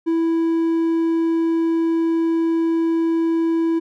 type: tone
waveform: triangle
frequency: 329.6 Hz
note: E4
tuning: in tune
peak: -14 dBFS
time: 0.06-3.8 s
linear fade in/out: 20 ms
effects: none